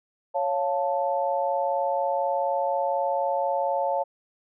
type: chord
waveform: sine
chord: Db augmented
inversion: none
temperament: equal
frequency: 554.4 / 698.5 / 880 Hz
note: Db5 / F5 / A5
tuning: 0 / 0 / 0 cents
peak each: -26 / -28 / -27 dBFS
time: 0.34-4.04 s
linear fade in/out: 20 ms
effects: none